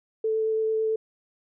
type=tone with vibrato; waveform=sine; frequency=440 Hz; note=A4; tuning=in tune; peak=-22 dBFS; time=0.24-0.96 s; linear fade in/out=5 ms; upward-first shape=sine; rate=9 Hz; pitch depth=8 cents each way; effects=none